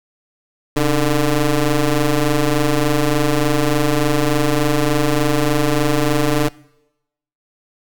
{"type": "ring-modulated tone", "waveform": "20% pulse", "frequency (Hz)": 146.3, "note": "D3", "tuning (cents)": -6, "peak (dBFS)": -6, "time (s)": [0.76, 6.49], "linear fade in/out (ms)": 10, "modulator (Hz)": 158, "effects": ["noise-tail reverb RT60 0.9 s tail -23 dB re dry"]}